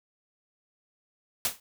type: noise with exponential decay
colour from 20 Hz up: white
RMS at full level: -23 dBFS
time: 1.45-1.6 s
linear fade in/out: 2 ms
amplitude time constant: 32 ms
effects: none